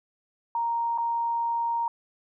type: tone with dropouts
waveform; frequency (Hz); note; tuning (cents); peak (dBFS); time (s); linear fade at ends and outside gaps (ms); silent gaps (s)
sine; 932.3; A#5; 0; -24; 0.55-1.88; 2; 0.977-0.983
effects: none